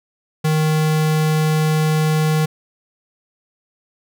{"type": "tone", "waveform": "square", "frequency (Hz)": 155.56, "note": "D#3", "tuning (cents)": 0, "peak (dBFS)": -15, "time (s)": [0.44, 2.46], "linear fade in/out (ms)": 10, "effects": []}